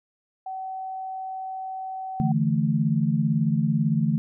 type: tone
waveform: sine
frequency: 759 Hz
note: F#5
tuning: 44 cents sharp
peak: -30 dBFS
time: 0.46-2.32 s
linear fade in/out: 5 ms
type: chord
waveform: sine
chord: D suspended second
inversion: none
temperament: equal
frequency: 146.83 / 164.81 / 220 Hz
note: D3 / E3 / A3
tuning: 0 / 0 / 0 cents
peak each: -24 dBFS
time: 2.2-4.18 s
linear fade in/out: 0 ms
effects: none